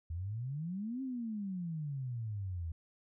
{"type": "exponential two-way sweep", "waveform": "sine", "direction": "up then down", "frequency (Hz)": [79, 270, 79.4], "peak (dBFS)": -36, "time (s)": [0.1, 2.72], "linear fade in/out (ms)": 5, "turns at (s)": 1.02, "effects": []}